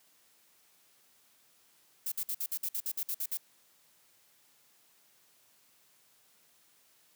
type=noise bursts; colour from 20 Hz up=violet; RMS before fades=-34 dBFS; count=12; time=2.06-3.373 s; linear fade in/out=5 ms; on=59 ms; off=55 ms; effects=white hiss -66 dBFS RMS until 7.15 s + high-pass 100 Hz 12 dB/octave